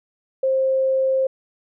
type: tone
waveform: sine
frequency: 529 Hz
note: C5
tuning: 19 cents sharp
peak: -16 dBFS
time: 0.43-1.27 s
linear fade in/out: 5 ms
effects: none